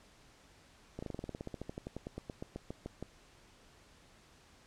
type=slowing click train; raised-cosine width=2 ms; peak=-27 dBFS; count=25; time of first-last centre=0.99-3.026 s; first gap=35 ms; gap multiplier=1.07; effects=pink hiss -62 dBFS RMS until 4.66 s + low-pass 8000 Hz 12 dB/octave